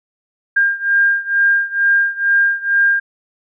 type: beating tone pair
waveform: sine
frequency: 1604 / 1606.2 Hz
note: G6 / G6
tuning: +39 / +42 cents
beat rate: 2.2 Hz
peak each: -14 / -16 dBFS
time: 0.56-3 s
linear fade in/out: 10 ms
effects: none